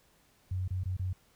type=tone with dropouts; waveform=sine; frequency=92.5 Hz; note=F#2; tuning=in tune; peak=-30 dBFS; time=0.51-1.13 s; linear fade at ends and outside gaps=5 ms; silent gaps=0.679-0.706 / 0.836-0.856 / 0.968-0.994 s; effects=pink hiss -66 dBFS RMS until 1.35 s